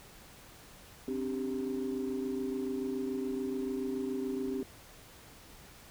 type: chord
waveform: sine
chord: C suspended second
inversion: none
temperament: equal with one note detuned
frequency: 261.6 / 288.6 / 392 Hz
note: C4 / D4 / G4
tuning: 0 / -30 / 0 cents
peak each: -34 / -39 / -35 dBFS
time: 1.08-4.63 s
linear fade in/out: 2 ms
effects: tanh soft clip ceiling -26 dBFS + pink hiss -54 dBFS RMS until 5.9 s